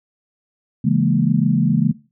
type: chord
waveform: sine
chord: A# half-diminished seventh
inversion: first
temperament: equal with one note detuned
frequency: 138.59 / 165.96 / 207.7 / 233.1 Hz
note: C#3 / E3 / G#3 / A#3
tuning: 0 / +12 / 0 / 0 cents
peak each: -19 dBFS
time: 0.84-1.92 s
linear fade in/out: 10 ms
effects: noise-tail reverb RT60 0.3 s tail -17 dB re dry